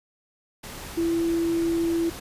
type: tone in noise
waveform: sine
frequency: 334.3 Hz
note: E4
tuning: 24 cents sharp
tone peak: -21 dBFS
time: 0.97-2.1 s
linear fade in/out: 10 ms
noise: pink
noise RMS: -38 dBFS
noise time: 0.63-2.2 s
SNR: +14 dB
effects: resampled to 32000 Hz